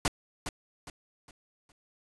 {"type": "noise with echo", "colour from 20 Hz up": "pink", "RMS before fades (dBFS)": -26, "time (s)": [0.05, 0.08], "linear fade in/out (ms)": 2, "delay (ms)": 410, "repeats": 4, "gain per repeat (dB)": -9, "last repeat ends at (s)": 1.72, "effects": ["resampled to 24000 Hz"]}